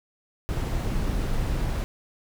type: noise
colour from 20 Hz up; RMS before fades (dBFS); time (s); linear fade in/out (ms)
brown; -26; 0.49-1.84; 0
effects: none